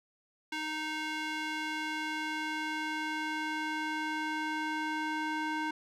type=tone with band-pass filter sweep; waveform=square; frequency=310 Hz; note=D#4; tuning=6 cents flat; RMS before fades=-35 dBFS; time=0.52-5.71 s; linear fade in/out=5 ms; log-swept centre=2300 to 1300 Hz; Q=1; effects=none